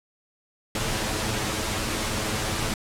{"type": "noise with comb filter", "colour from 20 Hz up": "pink", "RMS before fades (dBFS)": -27, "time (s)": [0.75, 2.74], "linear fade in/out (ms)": 2, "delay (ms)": 9.3, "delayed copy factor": 0.55, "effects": ["low-pass 10000 Hz 12 dB/octave"]}